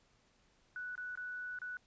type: tone with dropouts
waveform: sine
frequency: 1480 Hz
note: F#6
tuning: in tune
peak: -40 dBFS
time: 0.76-1.77 s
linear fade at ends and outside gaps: 1 ms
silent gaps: 0.954-0.978 / 1.154-1.174 / 1.588-1.617 s
effects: pink hiss -71 dBFS RMS until 1.86 s + resampled to 16000 Hz